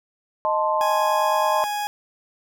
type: chord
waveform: sine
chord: A diminished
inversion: second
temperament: equal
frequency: 622.3 / 880 / 1046.5 Hz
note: Eb5 / A5 / C6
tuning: 0 / 0 / 0 cents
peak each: -23 dBFS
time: 0.45-1.64 s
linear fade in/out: 0 ms
type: tone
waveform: 40% pulse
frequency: 830.6 Hz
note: G#5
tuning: in tune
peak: -23 dBFS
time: 0.81-1.87 s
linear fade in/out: 0 ms
effects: none